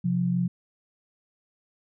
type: tone pair together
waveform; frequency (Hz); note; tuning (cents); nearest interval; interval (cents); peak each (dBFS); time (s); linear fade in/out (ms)
sine; 131.87 / 177.5; C3 / F3; +14 / +28; perfect fourth; 514; -28 / -23; 0.04-0.48; 10
effects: none